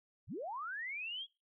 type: linear sweep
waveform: sine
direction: up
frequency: 59.1 to 3353 Hz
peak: -39 dBFS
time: 0.27-1.27 s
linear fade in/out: 50 ms
effects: noise-tail reverb RT60 0.3 s tail -25 dB re dry